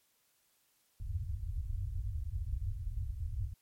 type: low-pass noise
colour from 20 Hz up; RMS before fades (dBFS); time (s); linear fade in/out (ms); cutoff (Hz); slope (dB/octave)
white; -37; 1-3.54; 5; 100; 48
effects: white hiss -73 dBFS RMS until 3.61 s + MP3 64 kbps